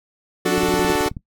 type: harmonic tone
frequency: 89.8 Hz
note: F2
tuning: 49 cents sharp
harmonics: 2 / 3 / 4 / 5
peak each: -25 / -31 / -24 / -31 dBFS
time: 0.45-0.93 s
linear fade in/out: 5 ms
type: chord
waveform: sawtooth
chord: D major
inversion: none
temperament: equal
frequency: 293.7 / 370 / 440 Hz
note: D4 / F#4 / A4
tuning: 0 / 0 / 0 cents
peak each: -18 dBFS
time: 0.45-1.09 s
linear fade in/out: 10 ms
type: click train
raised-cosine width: 5 ms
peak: -18 dBFS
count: 12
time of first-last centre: 0.58-1.168 s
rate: 18.7 Hz
effects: noise-tail reverb RT60 0.1 s tail -18 dB re dry